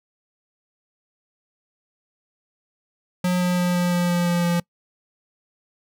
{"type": "tone with pitch steps", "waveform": "square", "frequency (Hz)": [180, 178.96, 177.93, 176.91, 175.89, 174.88, 173.87, 172.87], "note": ["F#3", "F3", "F3", "F3", "F3", "F3", "F3", "F3"], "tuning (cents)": [-47, 43, 33, 23, 13, 3, -7, -17], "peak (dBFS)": -19, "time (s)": [3.24, 4.6], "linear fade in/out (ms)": 5, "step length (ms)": 170, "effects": ["noise-tail reverb RT60 0.1 s tail -24 dB re dry"]}